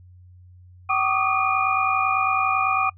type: tone cluster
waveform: sine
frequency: 764 / 1132 / 1200 / 1250 / 2433 Hz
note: G5 / C#6 / D6 / D#6 / D#7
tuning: -45 / +36 / +37 / +8 / -39 cents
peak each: -25 dBFS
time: 0.89-2.9 s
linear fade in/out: 10 ms
effects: noise-tail reverb RT60 0.1 s tail -25 dB re dry + added 90 Hz sine -45 dBFS peak until 2.97 s